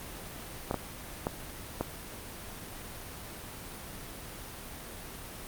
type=clicks; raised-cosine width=1 ms; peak=-15 dBFS; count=4; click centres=0.711 / 0.743 / 1.269 / 1.81 s; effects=pink hiss -43 dBFS RMS until 5.47 s + Opus 32 kbps